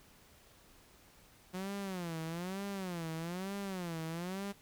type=tone with vibrato; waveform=sawtooth; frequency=179.5 Hz; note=F3; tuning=48 cents sharp; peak=-34 dBFS; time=1.53-4.53 s; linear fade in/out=20 ms; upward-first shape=sine; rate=1.1 Hz; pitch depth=190 cents each way; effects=pink hiss -62 dBFS RMS until 4.61 s